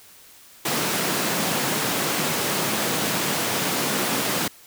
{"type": "high-pass noise", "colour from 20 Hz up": "pink", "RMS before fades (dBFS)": -24, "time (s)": [0.65, 4.48], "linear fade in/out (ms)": 5, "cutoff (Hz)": 150, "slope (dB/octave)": 24, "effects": ["white hiss -49 dBFS RMS until 4.66 s"]}